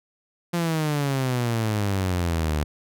sawtooth exponential sweep, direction down, 174.61 to 73.42 Hz, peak -18 dBFS, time 0.53-2.64 s, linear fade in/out 10 ms, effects none

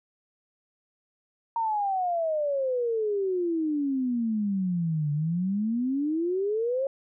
sine exponential two-way sweep, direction down then up, 932.3 to 144.6 to 553 Hz, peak -24 dBFS, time 1.56-6.87 s, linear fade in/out 2 ms, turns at 5.12 s, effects none

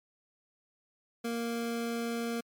25% pulse tone, 233.1 Hz, A#3, in tune, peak -28 dBFS, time 1.24-2.41 s, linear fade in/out 10 ms, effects MP3 96 kbps

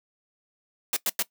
white noise bursts, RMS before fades -25 dBFS, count 3, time 0.93-1.225 s, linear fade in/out 2 ms, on 35 ms, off 95 ms, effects noise-tail reverb RT60 0.1 s tail -19 dB re dry + high-pass 200 Hz 12 dB/octave

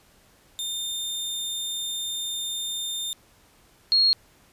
sawtooth / sine tone pair in turn, 3621 / 4286 Hz, A7 / C8, +49 / +41 cents, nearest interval minor third, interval 292 cents, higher second, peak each -25 / -16 dBFS, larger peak second, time 0.59-3.13 / 3.92-4.13 s, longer first, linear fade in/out 0 ms, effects pink hiss -58 dBFS RMS until 4.52 s + resampled to 32000 Hz

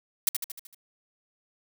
blue noise with echo, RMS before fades -22 dBFS, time 0.27-0.29 s, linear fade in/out 2 ms, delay 76 ms, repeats 6, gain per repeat -5 dB, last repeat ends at 0.746 s, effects none

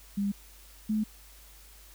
sine tone pair in turn, 200.8 / 215.1 Hz, G3 / A3, +42 / -39 cents, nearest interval minor second, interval 119 cents, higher second, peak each -26 / -25 dBFS, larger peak second, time 0.17-0.32 / 0.89-1.04 s, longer neither, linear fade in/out 10 ms, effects added 50 Hz sine -53 dBFS peak until 1.94 s + white hiss -55 dBFS RMS until 1.94 s

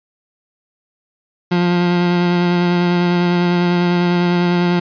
30% pulse tone with vibrato, 175.8 Hz, F3, 12 cents sharp, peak -10 dBFS, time 1.51-4.8 s, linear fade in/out 10 ms, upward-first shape sine, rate 10 Hz, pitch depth 15 cents each way, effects resampled to 11025 Hz

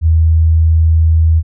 sine tone, 80.7 Hz, E2, 36 cents flat, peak -6 dBFS, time 0.01-1.43 s, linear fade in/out 50 ms, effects none

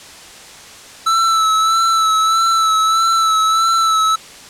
square tone with vibrato, 1318.5 Hz, E6, in tune, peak -12 dBFS, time 1.06-4.16 s, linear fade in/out 10 ms, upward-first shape sine, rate 1.6 Hz, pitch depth 29 cents each way, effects white hiss -37 dBFS RMS until 4.49 s + low-pass 8000 Hz 12 dB/octave

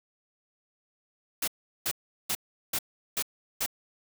white noise bursts, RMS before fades -29 dBFS, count 6, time 1.42-3.662 s, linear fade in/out 5 ms, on 57 ms, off 380 ms, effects none

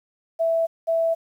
sine tone pair in turn, 659.3 / 659.3 Hz, E5 / E5, 0 / 0 cents, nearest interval unison, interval 0 cents, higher neither, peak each -18 dBFS, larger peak neither, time 0.39-0.67 / 0.87-1.15 s, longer neither, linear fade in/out 20 ms, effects 9-bit

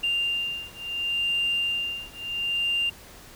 sine beating tone pair, 2792 / 2792.72 Hz, F7 / F7, -1 / -1 cents, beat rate 0.72 Hz, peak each -27 / -27 dBFS, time 0.03-2.9 s, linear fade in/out 10 ms, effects tanh soft clip ceiling -18 dBFS + pink hiss -47 dBFS RMS until 3.35 s

